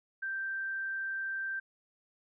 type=tone; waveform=sine; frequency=1568 Hz; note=G6; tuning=in tune; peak=-33 dBFS; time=0.22-1.6 s; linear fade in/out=10 ms; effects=none